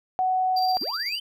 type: tone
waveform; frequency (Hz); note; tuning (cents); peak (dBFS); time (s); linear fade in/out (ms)
sine; 745; F#5; +12; -20; 0.19-0.77; 0
type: tone with tremolo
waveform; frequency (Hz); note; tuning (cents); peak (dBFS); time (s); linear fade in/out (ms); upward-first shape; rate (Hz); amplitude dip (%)
triangle; 4723; D8; +9; -25; 0.56-1.19; 10; square; 16; 45
type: linear sweep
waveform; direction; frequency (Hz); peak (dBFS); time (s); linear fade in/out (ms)
triangle; up; 194.7 to 3136; -29; 0.81-1.2; 5
effects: none